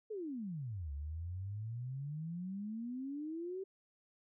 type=exponential two-way sweep; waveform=sine; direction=down then up; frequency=453.3 to 69.3 to 391 Hz; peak=-39 dBFS; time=0.1-3.64 s; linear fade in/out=10 ms; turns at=0.92 s; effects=none